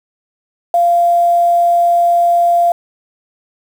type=tone with quantisation; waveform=sine; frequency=692 Hz; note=F5; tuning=16 cents flat; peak=-8 dBFS; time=0.74-2.72 s; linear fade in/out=2 ms; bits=6; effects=none